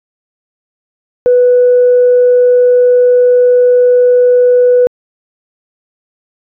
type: tone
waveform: sine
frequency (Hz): 493.9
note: B4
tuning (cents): 0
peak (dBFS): -3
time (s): 1.26-4.87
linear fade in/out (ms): 0
effects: tanh soft clip ceiling 0 dBFS